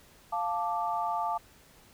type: chord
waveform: sine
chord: D minor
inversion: first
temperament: equal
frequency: 698.5 / 880 / 1174.7 Hz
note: F5 / A5 / D6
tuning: 0 / 0 / 0 cents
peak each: -33 / -31 / -34 dBFS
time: 0.32-1.38 s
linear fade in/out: 10 ms
effects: pink hiss -58 dBFS RMS until 1.93 s